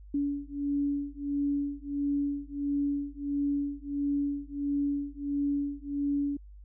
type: beating tone pair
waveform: sine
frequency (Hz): 284 / 285.5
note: C#4 / D4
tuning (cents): +42 / -49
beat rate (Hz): 1.5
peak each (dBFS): -31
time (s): 0.14-6.37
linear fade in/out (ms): 5
effects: added 50 Hz sine -46 dBFS peak until 6.64 s